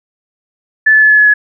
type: tone with pitch steps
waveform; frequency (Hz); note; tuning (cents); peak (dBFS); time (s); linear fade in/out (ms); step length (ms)
sine; 1742 / 1732 / 1722 / 1712.1 / 1702.2 / 1692.4; A6 / A6 / A6 / A6 / G#6 / G#6; -18 / -28 / -38 / -48 / +42 / +32; -4; 0.86-1.34; 10; 80
effects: none